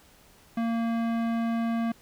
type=tone with tanh clipping; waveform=sine; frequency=230 Hz; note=A#3; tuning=23 cents flat; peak=-27 dBFS; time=0.57-1.92 s; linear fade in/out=5 ms; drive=18 dB; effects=pink hiss -57 dBFS RMS until 2.01 s